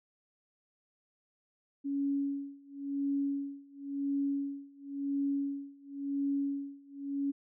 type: tone with tremolo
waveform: sine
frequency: 279.7 Hz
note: C#4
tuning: 16 cents sharp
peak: -28 dBFS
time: 1.84-7.32 s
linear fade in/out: 20 ms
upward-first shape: sine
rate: 0.95 Hz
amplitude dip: 95%
effects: none